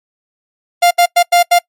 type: tone bursts at uneven times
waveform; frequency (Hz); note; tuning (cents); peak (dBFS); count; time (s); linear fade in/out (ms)
45% pulse; 699; F5; +1; -6; 5; 0.82-0.91 / 0.98-1.06 / 1.16-1.23 / 1.32-1.43 / 1.51-1.59; 10
effects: noise-tail reverb RT60 0.1 s tail -24 dB re dry + MP3 64 kbps